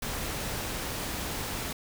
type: noise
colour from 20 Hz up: pink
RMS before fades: -34 dBFS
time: 0.02-1.73 s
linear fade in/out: 5 ms
effects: none